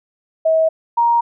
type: tone pair in turn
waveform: sine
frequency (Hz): 642 / 939.1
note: E5 / A#5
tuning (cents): -46 / +13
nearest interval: perfect fifth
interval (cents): 659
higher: second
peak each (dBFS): -11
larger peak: neither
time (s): 0.45-0.69 / 0.97-1.21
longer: neither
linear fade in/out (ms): 10
effects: none